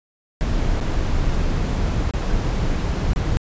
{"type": "noise with dropouts", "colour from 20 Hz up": "brown", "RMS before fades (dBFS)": -20, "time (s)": [0.41, 3.37], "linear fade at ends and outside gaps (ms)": 0, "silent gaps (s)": [[0.803, 0.811], [1.324, 1.328], [2.11, 2.137], [3.133, 3.16]], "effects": ["resampled to 16000 Hz"]}